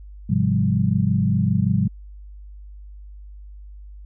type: tone cluster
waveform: sine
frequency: 104.1 / 130.9 / 174.4 / 199.7 Hz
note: G#2 / C3 / F3 / G3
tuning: +5 / +1 / -2 / +32 cents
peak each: -22 dBFS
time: 0.29-1.88 s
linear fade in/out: 10 ms
effects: added 50 Hz sine -37 dBFS peak until 4.05 s